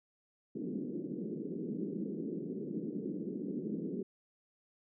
pink band-pass noise, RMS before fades -39 dBFS, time 0.55-4.03 s, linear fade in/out 5 ms, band 170 to 420 Hz, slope 48 dB/octave, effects none

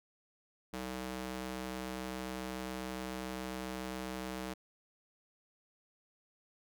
square tone with high-pass filter, 63.6 Hz, C2, 48 cents flat, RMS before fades -41 dBFS, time 0.73-4.54 s, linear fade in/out 10 ms, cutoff 200 Hz, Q 0.66, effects none

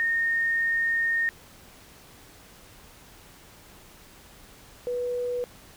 sine tone pair in turn, 1839 / 490.1 Hz, A#6 / B4, -24 / -13 cents, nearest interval octave + major seventh, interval 2289 cents, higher first, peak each -22 / -26 dBFS, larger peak first, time 0-1.29 / 4.87-5.44 s, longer first, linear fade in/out 0 ms, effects pink hiss -51 dBFS RMS until 5.76 s

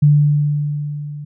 sine tone with level ramp, 147.1 Hz, D3, 3 cents sharp, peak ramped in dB -6 to -27 dBFS, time 0.02-1.25 s, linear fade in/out 10 ms, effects none

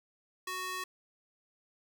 square tone with high-pass filter, 370 Hz, F#4, in tune, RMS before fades -38 dBFS, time 0.47-0.84 s, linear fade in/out 5 ms, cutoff 1100 Hz, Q 0.94, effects none

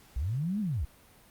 sine linear two-way sweep, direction up then down, 53.7 to 220.2 to 53.7 Hz, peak -28 dBFS, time 0.16-0.85 s, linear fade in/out 5 ms, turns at 0.6 s, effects pink hiss -58 dBFS RMS until 1.3 s + Opus 48 kbps

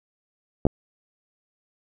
clicks, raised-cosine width 2 ms, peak -6 dBFS, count 2, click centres 0.653 / 0.667 s, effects none

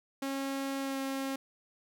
sawtooth tone with pitch glide, 272.7 to 269.9 Hz, C#4 to C#4, -28 to -46 cents, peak -29 dBFS, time 0.22-1.36 s, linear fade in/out 5 ms, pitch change -18 cents, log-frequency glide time 0.8-0.99 s, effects none

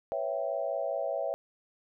sine chord, C# half-diminished seventh, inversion third, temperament equal, 493.9 / 554.4 / 659.3 / 784 Hz, B4 / C#5 / E5 / G5, 0 / 0 / 0 / 0 cents, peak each -39 / -33 / -33 / -39 dBFS, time 0.12-1.34 s, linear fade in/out 0 ms, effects none

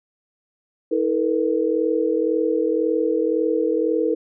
sine tone cluster, 320.6 / 443.3 / 485.2 Hz, E4 / A4 / B4, -48 / +13 / -31 cents, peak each -22 dBFS, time 0.91-4.15 s, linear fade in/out 10 ms, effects none

